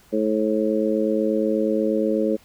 harmonic tone, 108.3 Hz, A2, 27 cents flat, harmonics 2 / 3 / 4 / 5, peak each -24 / -24 / -24 / -24 dBFS, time 0.12-2.37 s, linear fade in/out 20 ms, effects pink hiss -54 dBFS RMS until 2.44 s

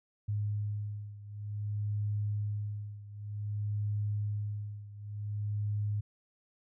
sine beating tone pair, 103.83 / 104.37 Hz, G#2 / G#2, 0 / +9 cents, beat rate 0.54 Hz, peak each -34 / -37 dBFS, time 0.28-6.01 s, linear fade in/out 10 ms, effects none

